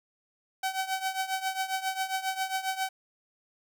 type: tone with tremolo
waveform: sawtooth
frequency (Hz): 762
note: G5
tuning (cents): -49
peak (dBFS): -22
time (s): 0.63-2.89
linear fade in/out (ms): 5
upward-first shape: triangle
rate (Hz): 7.4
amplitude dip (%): 85
effects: none